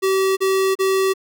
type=tone bursts; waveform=square; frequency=383.5 Hz; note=G4; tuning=38 cents flat; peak=-16 dBFS; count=3; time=0.02-1.138 s; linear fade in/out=20 ms; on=350 ms; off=34 ms; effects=none